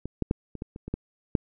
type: clicks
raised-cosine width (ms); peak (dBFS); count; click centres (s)
3; -20 / -12 / -10 / -24 / -20 / -26 / -23 / -15 / -8; 9; 0.056 / 0.223 / 0.311 / 0.553 / 0.621 / 0.761 / 0.88 / 0.94 / 1.352
effects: none